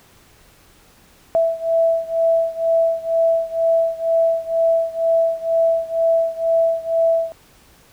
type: beating tone pair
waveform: sine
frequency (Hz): 659.3 / 661.4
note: E5 / E5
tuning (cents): 0 / +6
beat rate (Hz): 2.1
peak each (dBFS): -17 / -19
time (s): 1.35-7.32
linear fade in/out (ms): 0
effects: pink hiss -51 dBFS RMS until 7.92 s